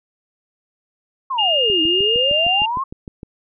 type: exponential two-way sweep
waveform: sine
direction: down then up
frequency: 1108.7 to 311.1 to 1108.7 Hz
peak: -19 dBFS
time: 1.3-2.84 s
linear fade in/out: 10 ms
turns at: 1.82 s
type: tone with pitch glide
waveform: sine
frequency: 2828 to 2796 Hz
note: F7 to F7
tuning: +21 to +1 cents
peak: -15 dBFS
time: 1.38-2.66 s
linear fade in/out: 10 ms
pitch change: -20 cents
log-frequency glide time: 2.13-2.4 s
type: click train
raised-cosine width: 3 ms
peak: -19 dBFS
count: 11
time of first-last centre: 1.7-3.231 s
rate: 6.53 Hz
effects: none

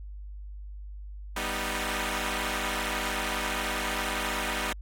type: chord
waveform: 5% pulse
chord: G augmented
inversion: none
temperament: equal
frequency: 196 / 246.9 / 311.1 Hz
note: G3 / B3 / D#4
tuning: 0 / 0 / 0 cents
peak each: -23 dBFS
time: 1.36-4.73 s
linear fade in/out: 5 ms
effects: added 50 Hz sine -38 dBFS peak until 4.81 s + AAC 48 kbps

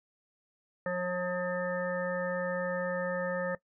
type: harmonic tone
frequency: 179.6 Hz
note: F3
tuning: 49 cents sharp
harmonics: 1 / 3 / 5 / 7 / 9 / 10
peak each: -37 / -31 / -43 / -41 / -47 / -39 dBFS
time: 0.86-3.55 s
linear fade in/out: 2 ms
effects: noise-tail reverb RT60 0.1 s tail -19 dB re dry

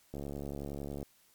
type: click train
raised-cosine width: 2 ms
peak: -27 dBFS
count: 64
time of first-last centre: 0.14-1.029 s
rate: 70.9 Hz
effects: white hiss -66 dBFS RMS until 1.34 s + MP3 96 kbps

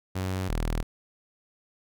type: tone pair in turn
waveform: sawtooth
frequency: 93.7 / 40.06 Hz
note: F#2 / E1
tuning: +22 / -49 cents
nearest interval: octave + minor third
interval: 1471 cents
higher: first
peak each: -24 / -22 dBFS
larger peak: second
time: 0.15-0.49 / 0.49-0.83 s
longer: neither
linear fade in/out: 10 ms
effects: none

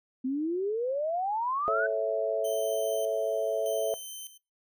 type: exponential sweep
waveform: sine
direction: up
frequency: 251.9 to 1536 Hz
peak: -27 dBFS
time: 0.24-1.87 s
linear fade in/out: 10 ms
type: chord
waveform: sine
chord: A major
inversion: none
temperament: equal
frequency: 440 / 554.4 / 659.3 Hz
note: A4 / C#5 / E5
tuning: 0 / 0 / 0 cents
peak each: -31 / -32 / -28 dBFS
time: 1.68-3.94 s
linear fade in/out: 0 ms
type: tone with tremolo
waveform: 10% pulse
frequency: 3085 Hz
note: G7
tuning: 28 cents flat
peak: -31 dBFS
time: 2.44-4.38 s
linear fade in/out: 10 ms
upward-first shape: square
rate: 0.82 Hz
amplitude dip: 75%
effects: noise-tail reverb RT60 0.3 s tail -23 dB re dry

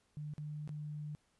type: tone with dropouts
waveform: sine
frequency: 149.9 Hz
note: D3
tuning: 36 cents sharp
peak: -40 dBFS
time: 0.17-1.15 s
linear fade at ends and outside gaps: 0 ms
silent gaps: 0.337-0.381 / 0.676-0.692 s
effects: pink hiss -75 dBFS RMS until 1.39 s + resampled to 24000 Hz

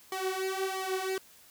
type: tone with flanger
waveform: sawtooth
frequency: 379.9 Hz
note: F#4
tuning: 46 cents sharp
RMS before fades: -33 dBFS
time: 0.12-1.18 s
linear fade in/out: 2 ms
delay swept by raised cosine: 0.94 to 4.84 ms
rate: 1.5 Hz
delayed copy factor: +0.8
effects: white hiss -57 dBFS RMS until 1.5 s

